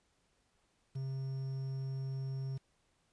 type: tone with quantisation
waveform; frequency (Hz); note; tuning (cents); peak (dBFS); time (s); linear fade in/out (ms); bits
triangle; 133.9; C3; +40; -34; 0.95-2.58; 10; 10
effects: pink hiss -75 dBFS RMS until 3.12 s + resampled to 22050 Hz